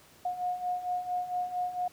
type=beating tone pair; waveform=sine; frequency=718 / 722.4 Hz; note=F5 / F#5; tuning=+48 / -42 cents; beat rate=4.4 Hz; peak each=-36 / -31 dBFS; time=0.25-1.88 s; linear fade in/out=5 ms; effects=pink hiss -57 dBFS RMS until 1.92 s + high-pass 80 Hz 12 dB/octave